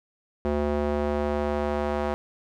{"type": "tone with band-pass filter sweep", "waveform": "square", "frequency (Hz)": 73.42, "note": "D2", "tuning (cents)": 0, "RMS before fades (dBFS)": -26, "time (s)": [0.45, 2.14], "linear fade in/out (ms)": 0, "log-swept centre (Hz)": [450, 700], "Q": 1.1, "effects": []}